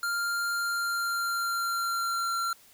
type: tone with pitch glide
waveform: square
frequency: 1396 to 1368.9 Hz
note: F6 to F6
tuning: -1 to -35 cents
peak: -28 dBFS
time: 0.03-2.53 s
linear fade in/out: 2 ms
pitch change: -34 cents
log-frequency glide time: 0.53-2.41 s
effects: white hiss -57 dBFS RMS until 2.73 s